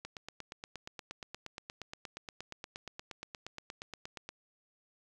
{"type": "click train", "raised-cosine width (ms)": 0.2, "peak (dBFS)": -25, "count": 37, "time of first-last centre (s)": [0.05, 4.29], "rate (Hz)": 8.49, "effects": ["10-bit"]}